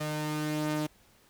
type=tone pair together; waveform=sawtooth; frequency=152.4 / 304.1 Hz; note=D#3 / D#4; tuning=-36 / -40 cents; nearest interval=octave; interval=1196 cents; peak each=-29 / -29 dBFS; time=0-0.87 s; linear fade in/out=10 ms; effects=pink hiss -62 dBFS RMS until 1.29 s